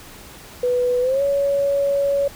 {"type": "tone with pitch glide", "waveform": "sine", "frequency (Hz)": [493.9, 560.8], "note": ["B4", "C#5"], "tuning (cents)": [0, 20], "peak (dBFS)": -16, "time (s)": [0.63, 2.28], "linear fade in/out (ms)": 5, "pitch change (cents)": 220, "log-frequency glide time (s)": [1.01, 1.22], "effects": ["pink hiss -41 dBFS RMS until 2.35 s"]}